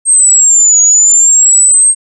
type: exponential two-way sweep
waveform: sine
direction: down then up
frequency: 8470 to 6740 to 8470 Hz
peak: -3 dBFS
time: 0.05-1.95 s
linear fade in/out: 50 ms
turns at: 0.81 s
effects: none